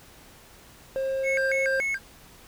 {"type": "tone", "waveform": "triangle", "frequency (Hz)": 534, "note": "C5", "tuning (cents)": 35, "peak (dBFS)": -23, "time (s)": [0.96, 1.8], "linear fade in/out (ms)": 0}
{"type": "tone with vibrato", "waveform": "triangle", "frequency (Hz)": 1864.7, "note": "A#6", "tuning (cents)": 0, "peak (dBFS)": -23, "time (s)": [1.23, 1.99], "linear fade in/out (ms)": 50, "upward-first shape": "square", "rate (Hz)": 3.5, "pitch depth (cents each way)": 280}
{"effects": ["pink hiss -51 dBFS RMS until 2.47 s"]}